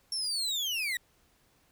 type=linear sweep; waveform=35% pulse; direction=down; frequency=5500 to 1864.7 Hz; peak=-28 dBFS; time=0.12-0.97 s; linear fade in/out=2 ms; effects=pink hiss -67 dBFS RMS until 1.71 s